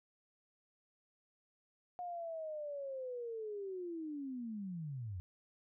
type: linear sweep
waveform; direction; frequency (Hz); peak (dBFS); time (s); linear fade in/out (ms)
sine; down; 721 to 84.7; -40; 1.99-5.2; 0
effects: none

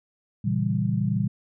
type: chord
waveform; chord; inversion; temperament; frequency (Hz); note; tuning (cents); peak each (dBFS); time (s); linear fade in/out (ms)
sine; A# diminished seventh; none; equal; 116.54 / 138.59 / 164.81 / 196; A#2 / C#3 / E3 / G3; 0 / 0 / 0 / 0; -26 / -29 / -28 / -26; 0.44-1.28; 10
effects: none

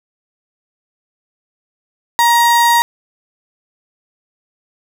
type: tone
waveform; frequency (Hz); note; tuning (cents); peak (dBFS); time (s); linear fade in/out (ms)
35% pulse; 943; A#5; +20; -7; 2.19-2.82; 0
effects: none

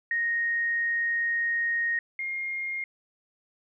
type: tone pair in turn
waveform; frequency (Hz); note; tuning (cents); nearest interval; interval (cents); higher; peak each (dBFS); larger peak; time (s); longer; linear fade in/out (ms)
sine; 1864.7 / 2129; A#6 / C7; 0 / +30; major second; 230; second; -24 / -29; first; 0.11-1.99 / 2.19-2.84; first; 2
effects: none

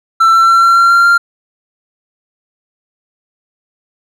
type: tone with pitch steps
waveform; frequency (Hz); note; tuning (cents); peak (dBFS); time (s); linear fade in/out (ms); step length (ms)
triangle; 1338 / 1346.5 / 1355.1 / 1363.7 / 1372.4 / 1381.2 / 1390; E6 / E6 / E6 / F6 / F6 / F6 / F6; +25 / +36 / +47 / -42 / -31 / -20 / -9; -3; 0.2-1.18; 10; 140
effects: none

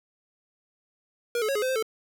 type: tone with pitch steps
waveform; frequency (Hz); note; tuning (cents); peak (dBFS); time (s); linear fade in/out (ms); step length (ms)
square; 476.9 / 431 / 549 / 420.2 / 515 / 523 / 440.7; A#4 / A4 / C#5 / G#4 / C5 / C5 / A4; +39 / -36 / -17 / +20 / -28 / -1 / +3; -25; 1.35-1.826; 2; 68
effects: 11-bit

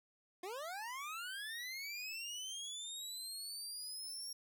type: linear sweep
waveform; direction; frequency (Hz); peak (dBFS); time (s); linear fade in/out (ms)
25% pulse; up; 343 to 5588; -39; 0.43-4.33; 5
effects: none

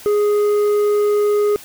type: tone with tanh clipping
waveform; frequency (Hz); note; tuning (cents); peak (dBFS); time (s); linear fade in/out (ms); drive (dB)
sine; 415.3; G#4; 0; -14; 0.06-1.56; 0; 6
effects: white hiss -39 dBFS RMS until 1.64 s

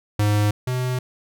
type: tone pair in turn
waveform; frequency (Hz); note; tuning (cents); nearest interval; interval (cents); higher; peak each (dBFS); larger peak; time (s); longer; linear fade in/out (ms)
square; 104.3 / 126.64; G#2 / B2; +8 / +44; minor third; 336; second; -17 / -22; first; 0.19-0.51 / 0.67-0.99; neither; 5
effects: none

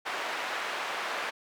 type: band-pass noise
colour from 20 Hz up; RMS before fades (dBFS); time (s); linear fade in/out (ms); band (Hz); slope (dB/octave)
white; -34; 0.05-1.31; 20; 540 to 1900; 12
effects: none

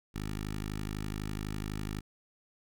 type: tone with notch filter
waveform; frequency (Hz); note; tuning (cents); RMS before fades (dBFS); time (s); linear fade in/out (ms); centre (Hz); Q
10% pulse; 52; G#1; +3; -37; 0.14-2.01; 20; 650; 1.1
effects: none

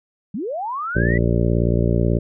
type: linear sweep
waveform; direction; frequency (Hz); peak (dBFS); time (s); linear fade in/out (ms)
sine; up; 170 to 2000; -23; 0.34-1.18; 5
type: harmonic tone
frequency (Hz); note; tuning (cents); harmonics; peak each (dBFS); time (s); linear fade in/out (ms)
58.27; A#1; 0; 1 / 2 / 3 / 4 / 5 / 6 / 7 / 8 / 9 / 10; -21 / -20 / -22 / -26 / -30 / -26 / -26 / -32 / -33 / -29; 0.95-2.19; 10
effects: none

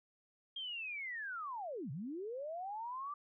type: linear two-way sweep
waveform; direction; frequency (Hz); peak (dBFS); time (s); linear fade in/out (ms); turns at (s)
sine; down then up; 3238 to 120 to 1187; -40; 0.56-3.14; 5; 1.91
effects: none

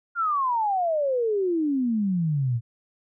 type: exponential sweep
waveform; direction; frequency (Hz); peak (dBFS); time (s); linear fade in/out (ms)
sine; down; 1423 to 112.2; -21; 0.15-2.61; 50
effects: none

